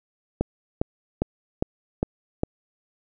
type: click train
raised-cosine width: 2 ms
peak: -8 dBFS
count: 6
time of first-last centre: 0.41-2.434 s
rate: 2.47 Hz
effects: none